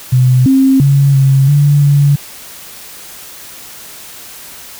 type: tone with pitch steps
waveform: sine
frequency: 127.2 / 266.9 / 139.4 / 135.4 / 144.5 / 142.8 Hz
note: C3 / C4 / C#3 / C#3 / D3 / D3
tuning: -48 / +35 / +10 / -40 / -28 / -48 cents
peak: -5 dBFS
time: 0.12-2.16 s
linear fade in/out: 10 ms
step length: 340 ms
effects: white hiss -32 dBFS RMS until 4.79 s